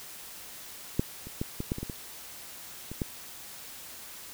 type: clicks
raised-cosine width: 3 ms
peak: -11 / -29 / -17 / -19 / -15 / -23 / -21 / -23 / -25 / -16 dBFS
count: 10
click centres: 0.995 / 1.27 / 1.415 / 1.604 / 1.719 / 1.784 / 1.83 / 1.898 / 2.916 / 3.018 s
effects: white hiss -45 dBFS RMS until 4.33 s